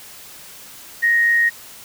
sine tone with amplitude modulation, 1870 Hz, A#6, 5 cents sharp, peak -11 dBFS, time 1.02-1.5 s, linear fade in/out 20 ms, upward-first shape sine, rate 105 Hz, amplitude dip 35%, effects white hiss -40 dBFS RMS until 1.84 s

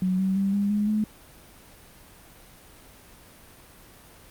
sine tone with pitch steps, 185 / 190.42 / 196 / 201.7 / 207.7 / 213.7 Hz, F#3 / G3 / G3 / G3 / G#3 / G#3, 0 / -50 / 0 / +50 / 0 / +50 cents, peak -21 dBFS, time 0.02-1.04 s, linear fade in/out 2 ms, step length 170 ms, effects pink hiss -50 dBFS RMS until 4.3 s + Opus 32 kbps

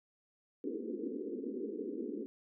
pink band-pass noise, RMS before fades -40 dBFS, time 0.64-2.26 s, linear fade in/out 0 ms, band 220 to 470 Hz, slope 96 dB/octave, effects none

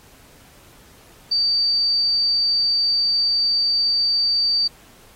sine tone, 4623 Hz, D8, 28 cents flat, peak -16 dBFS, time 1.31-4.68 s, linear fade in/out 10 ms, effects pink hiss -50 dBFS RMS until 5.15 s + AAC 48 kbps

